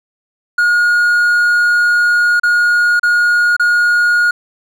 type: tone with dropouts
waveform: triangle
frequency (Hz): 1436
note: F6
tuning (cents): +48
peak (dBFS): -7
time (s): 0.58-4.31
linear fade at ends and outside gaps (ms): 5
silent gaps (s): 2.398-2.433 / 2.996-3.031 / 3.566-3.596
effects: none